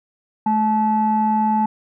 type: tone pair together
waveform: sine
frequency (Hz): 216.2 / 865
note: A3 / A5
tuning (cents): -30 / -30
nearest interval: 2 octaves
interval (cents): 2400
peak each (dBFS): -18 / -16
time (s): 0.46-1.66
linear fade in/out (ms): 5
effects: tanh soft clip ceiling -9 dBFS